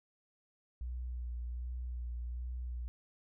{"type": "tone with vibrato", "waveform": "sine", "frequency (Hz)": 60.7, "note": "B1", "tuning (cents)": -29, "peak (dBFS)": -37, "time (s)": [0.81, 2.88], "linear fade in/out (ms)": 0, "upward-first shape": "sine", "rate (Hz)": 1.3, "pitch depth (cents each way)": 29, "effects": []}